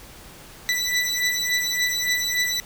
20% pulse beating tone pair, 1975.5 / 1979 Hz, B6 / B6, 0 / +3 cents, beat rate 3.5 Hz, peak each -19 dBFS, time 0.69-2.6 s, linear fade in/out 0 ms, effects pink hiss -44 dBFS RMS until 2.65 s

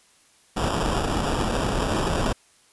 pink noise with sample-and-hold, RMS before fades -24 dBFS, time 0.56-2.33 s, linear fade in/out 10 ms, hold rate 2100 Hz, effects white hiss -58 dBFS RMS until 2.72 s + resampled to 24000 Hz

